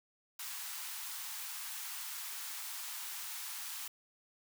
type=high-pass noise; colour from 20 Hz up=white; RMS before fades=-43 dBFS; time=0.39-3.88 s; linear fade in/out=5 ms; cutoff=810 Hz; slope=48 dB/octave; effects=none